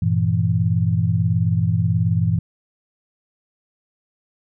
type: chord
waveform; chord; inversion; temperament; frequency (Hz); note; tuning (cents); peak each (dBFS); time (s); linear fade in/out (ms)
sine; E diminished; first; equal; 98 / 116.54 / 164.81; G2 / Bb2 / E3; 0 / 0 / 0; -20; 0.02-2.39; 5
effects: none